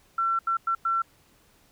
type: tone bursts at uneven times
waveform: sine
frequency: 1350 Hz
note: E6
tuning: 41 cents sharp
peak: -22 dBFS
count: 4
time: 0.18-0.39 / 0.47-0.57 / 0.67-0.75 / 0.85-1.02 s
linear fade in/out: 5 ms
effects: pink hiss -61 dBFS RMS until 1.71 s